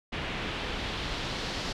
pink noise with low-pass filter sweep, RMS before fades -34 dBFS, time 0.12-1.73 s, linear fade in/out 10 ms, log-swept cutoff 2800 to 4600 Hz, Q 1.7, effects none

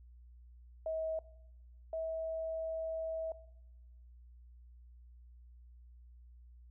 sine tone pair in turn, 640 / 646.7 Hz, D#5 / E5, +49 / -33 cents, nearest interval unison, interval 18 cents, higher second, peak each -34 / -35 dBFS, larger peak first, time 0.86-1.19 / 1.93-3.32 s, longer second, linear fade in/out 2 ms, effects noise-tail reverb RT60 0.9 s tail -19 dB re dry + added 60 Hz sine -54 dBFS peak until 6.7 s

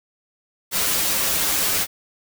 white noise with comb filter, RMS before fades -21 dBFS, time 0.71-1.87 s, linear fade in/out 50 ms, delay 8.3 ms, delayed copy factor -0.7, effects none

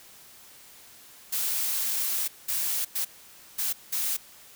blue noise bursts at uneven times, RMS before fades -28 dBFS, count 5, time 1.32-2.28 / 2.48-2.85 / 2.95-3.05 / 3.58-3.73 / 3.92-4.17 s, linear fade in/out 10 ms, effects white hiss -51 dBFS RMS until 4.55 s

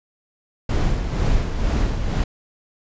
brown noise with tremolo, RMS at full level -18 dBFS, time 0.69-2.24 s, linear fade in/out 5 ms, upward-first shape sine, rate 2.1 Hz, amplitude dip 50%, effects resampled to 16000 Hz

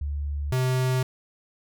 sine / square tone pair in turn, 72.2 / 128.65 Hz, D2 / C3, -29 / -29 cents, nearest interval minor seventh, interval 1000 cents, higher second, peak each -26 / -22 dBFS, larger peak second, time 0.01-0.52 / 0.52-1.03 s, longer neither, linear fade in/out 5 ms, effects none

